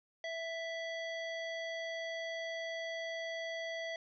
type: harmonic tone with a mistuned harmonic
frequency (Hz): 659.3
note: E5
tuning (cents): 0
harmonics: 1 / 3 / 5 / 7 / 9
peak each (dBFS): -40 / -42 / -48 / -55 / -59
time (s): 0.24-3.96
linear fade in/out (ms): 2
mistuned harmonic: 5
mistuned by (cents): +16
effects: none